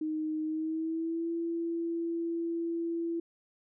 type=tone with pitch glide; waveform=sine; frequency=311.1 to 335.4 Hz; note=D#4 to E4; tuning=0 to +30 cents; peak=-30 dBFS; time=0.01-3.2 s; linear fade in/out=5 ms; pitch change=+130 cents; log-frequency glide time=0.43-1.31 s; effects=none